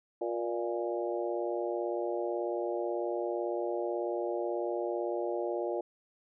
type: harmonic tone with a mistuned harmonic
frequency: 118.1 Hz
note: A#2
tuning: 23 cents sharp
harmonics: 3 / 4 / 5 / 6 / 7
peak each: -34 / -37 / -36 / -41 / -42 dBFS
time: 0.21-5.81 s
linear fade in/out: 5 ms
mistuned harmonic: 6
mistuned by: -48 cents
effects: none